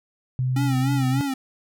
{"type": "tone with pitch glide", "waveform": "sine", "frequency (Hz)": [128.1, 129.59], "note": ["C3", "C3"], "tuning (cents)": [-36, -16], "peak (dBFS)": -20, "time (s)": [0.39, 1.21], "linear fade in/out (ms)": 0, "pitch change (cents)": 20, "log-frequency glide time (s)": [0.69, 0.8]}
{"type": "tone with vibrato", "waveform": "square", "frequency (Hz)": 269.9, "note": "C#4", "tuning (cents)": -46, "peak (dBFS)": -24, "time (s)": [0.56, 1.34], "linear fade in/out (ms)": 5, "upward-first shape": "sine", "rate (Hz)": 3.4, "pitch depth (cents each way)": 92}
{"effects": []}